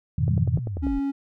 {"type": "chord", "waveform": "sine", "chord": "F half-diminished seventh", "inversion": "none", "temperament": "equal", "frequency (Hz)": [87.31, 103.83, 123.47, 155.56], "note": ["F2", "Ab2", "Cb3", "Eb3"], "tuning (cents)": [0, 0, 0, 0], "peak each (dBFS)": [-25, -26, -24, -25], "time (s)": [0.18, 0.59], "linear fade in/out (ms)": 5}
{"type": "click train", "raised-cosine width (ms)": 2, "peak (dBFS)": -20, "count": 7, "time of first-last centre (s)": [0.28, 0.868], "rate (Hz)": 10.2}
{"type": "linear sweep", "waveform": "sine", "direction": "down", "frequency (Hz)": [203.1, 32.7], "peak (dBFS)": -27, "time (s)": [0.29, 1], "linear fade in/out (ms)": 20}
{"type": "tone", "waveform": "triangle", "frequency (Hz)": 277.2, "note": "C#4", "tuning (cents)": 0, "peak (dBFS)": -21, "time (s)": [0.82, 1.12], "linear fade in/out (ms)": 20}
{"effects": []}